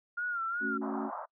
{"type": "tone with vibrato", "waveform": "sine", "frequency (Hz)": 1399, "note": "F6", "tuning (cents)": 3, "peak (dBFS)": -31, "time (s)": [0.17, 0.78], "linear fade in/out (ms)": 10, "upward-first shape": "sine", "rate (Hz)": 2.7, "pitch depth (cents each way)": 81}
{"type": "chord", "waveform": "sine", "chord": "F# minor", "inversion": "first", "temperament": "equal", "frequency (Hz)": [220, 277.2, 370], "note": ["A3", "C#4", "F#4"], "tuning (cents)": [0, 0, 0], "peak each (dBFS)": [-37, -36, -39], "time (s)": [0.6, 1.11], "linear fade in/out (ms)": 50}
{"type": "band-pass noise", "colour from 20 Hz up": "pink", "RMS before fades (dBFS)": -40, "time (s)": [0.81, 1.26], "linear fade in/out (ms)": 20, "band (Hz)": [620, 1300], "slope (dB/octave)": 48}
{"effects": ["noise-tail reverb RT60 0.1 s tail -25 dB re dry"]}